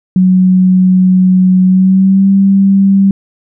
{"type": "tone with pitch glide", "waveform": "sine", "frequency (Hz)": [185, 195.55], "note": ["F#3", "G3"], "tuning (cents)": [0, -4], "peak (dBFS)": -4, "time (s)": [0.16, 3.11], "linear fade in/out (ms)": 2, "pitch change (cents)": 96, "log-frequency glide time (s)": [1.65, 2.29], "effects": []}